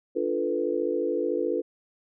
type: chord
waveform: sine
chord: B half-diminished seventh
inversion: first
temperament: equal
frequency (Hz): 293.7 / 349.2 / 440 / 493.9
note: D4 / F4 / A4 / B4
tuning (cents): 0 / 0 / 0 / 0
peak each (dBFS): -32 / -29 / -29 / -29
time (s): 0.15-1.62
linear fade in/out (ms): 20
effects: none